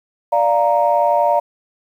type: chord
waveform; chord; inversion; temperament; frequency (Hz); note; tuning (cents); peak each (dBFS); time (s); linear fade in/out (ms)
sine; Bb major; first; equal; 587.3 / 698.5 / 932.3; D5 / F5 / Bb5; 0 / 0 / 0; -16; 0.32-1.4; 10
effects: tanh soft clip ceiling -3 dBFS + 8-bit